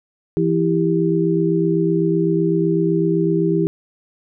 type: tone cluster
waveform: sine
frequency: 167 / 327.9 / 395.8 Hz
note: E3 / E4 / G4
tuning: +23 / -9 / +17 cents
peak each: -19 dBFS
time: 0.37-3.67 s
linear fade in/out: 0 ms
effects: none